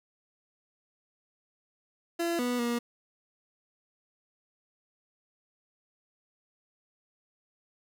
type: tone with pitch steps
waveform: 30% pulse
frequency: 339.4 / 245.4 / 238 Hz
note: F4 / B3 / A#3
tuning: -49 / -11 / +36 cents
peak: -25 dBFS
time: 2.19-2.79 s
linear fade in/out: 10 ms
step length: 200 ms
effects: none